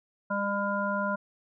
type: harmonic tone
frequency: 201.4 Hz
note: G3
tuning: 47 cents sharp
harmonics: 1 / 3 / 5 / 7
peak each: -32 / -32 / -32 / -32 dBFS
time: 0.3-1.16 s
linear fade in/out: 10 ms
effects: none